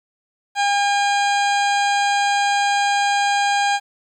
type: harmonic tone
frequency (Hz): 808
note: G#5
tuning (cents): -48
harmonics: 1 / 2 / 3 / 4 / 5 / 6 / 8 / 9 / 10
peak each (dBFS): -17 / -23 / -27 / -29 / -31 / -33 / -35 / -36 / -37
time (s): 0.55-3.8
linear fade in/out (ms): 50
effects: 9-bit